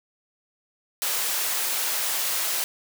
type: high-pass noise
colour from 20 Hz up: white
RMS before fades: -26 dBFS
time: 1.02-2.64 s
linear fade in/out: 0 ms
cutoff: 510 Hz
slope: 12 dB/octave
effects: none